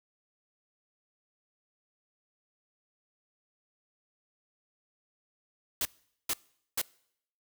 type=noise bursts; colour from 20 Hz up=white; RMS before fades=-30 dBFS; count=3; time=5.81-6.816 s; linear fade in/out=2 ms; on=42 ms; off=440 ms; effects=noise-tail reverb RT60 0.7 s tail -24 dB re dry